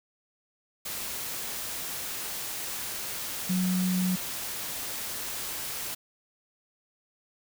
sine tone in noise, 183.7 Hz, F#3, 12 cents flat, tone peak -24 dBFS, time 3.49-4.16 s, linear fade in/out 10 ms, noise white, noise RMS -35 dBFS, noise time 0.85-5.95 s, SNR +8 dB, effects none

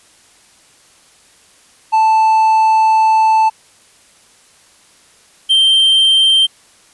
triangle tone pair in turn, 880 / 3142 Hz, A5 / G7, 0 / +3 cents, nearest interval octave + minor seventh, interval 2203 cents, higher second, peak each -6 dBFS, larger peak neither, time 1.92-3.5 / 5.49-6.47 s, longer first, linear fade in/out 20 ms, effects white hiss -48 dBFS RMS until 6.93 s + resampled to 24000 Hz

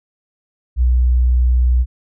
sine tone, 61.74 Hz, B1, in tune, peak -10 dBFS, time 0.76-1.86 s, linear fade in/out 50 ms, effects none

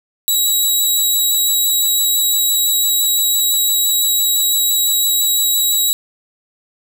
10% pulse tone with vibrato, 3875 Hz, B7, 34 cents flat, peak -6 dBFS, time 0.28-5.93 s, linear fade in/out 0 ms, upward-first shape sine, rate 5.9 Hz, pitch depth 15 cents each way, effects none

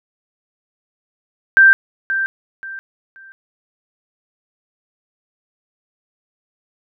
sine tone with echo, 1570 Hz, G6, 2 cents sharp, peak -5 dBFS, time 1.57-1.73 s, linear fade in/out 0 ms, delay 530 ms, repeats 3, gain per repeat -11 dB, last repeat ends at 3.32 s, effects none

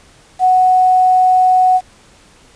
sine tone with quantisation, 740 Hz, F#5, in tune, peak -7 dBFS, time 0.39-1.81 s, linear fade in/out 50 ms, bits 6, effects pink hiss -46 dBFS RMS until 2.55 s + resampled to 22050 Hz

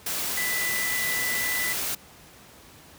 sine tone in noise, 1988 Hz, B6, 11 cents sharp, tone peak -27 dBFS, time 0.37-1.73 s, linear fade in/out 5 ms, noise white, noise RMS -29 dBFS, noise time 0.06-1.95 s, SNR -1 dB, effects pink hiss -50 dBFS RMS until 2.98 s + high-pass 60 Hz 12 dB/octave

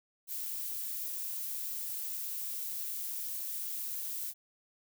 violet noise, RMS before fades -38 dBFS, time 0.27-4.34 s, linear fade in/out 50 ms, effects none

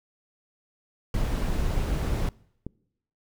brown noise, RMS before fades -26 dBFS, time 1.14-2.29 s, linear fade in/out 2 ms
clicks, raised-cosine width 3 ms, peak -25 / -20 / -21 dBFS, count 3, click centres 1.972 / 2.048 / 2.666 s
effects noise-tail reverb RT60 0.8 s tail -24 dB re dry

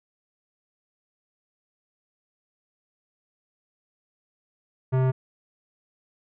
sine tone with tanh clipping, 130 Hz, C3, 11 cents flat, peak -21 dBFS, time 4.92-5.12 s, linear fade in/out 20 ms, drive 18 dB, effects none

